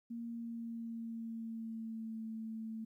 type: tone with pitch glide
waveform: sine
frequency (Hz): 233.1 to 222.3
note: A#3 to A3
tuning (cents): 0 to +18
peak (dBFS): -40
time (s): 0.1-2.85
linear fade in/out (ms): 10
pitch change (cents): -82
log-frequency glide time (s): 0.27-2.23
effects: 13-bit